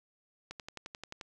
click train, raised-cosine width 0.2 ms, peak -25 dBFS, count 9, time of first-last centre 0.51-1.212 s, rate 11.4 Hz, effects none

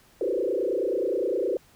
sine tone with frequency modulation, 437 Hz, A4, 12 cents flat, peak -23 dBFS, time 0.21-1.57 s, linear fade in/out 2 ms, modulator 29.5 Hz, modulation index 3.2, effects pink hiss -58 dBFS RMS until 1.75 s

